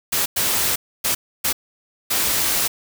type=noise bursts at uneven times; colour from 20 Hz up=white; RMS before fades=-20 dBFS; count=5; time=0.12-0.26 / 0.36-0.76 / 1.04-1.15 / 1.44-1.53 / 2.1-2.68 s; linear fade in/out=10 ms; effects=none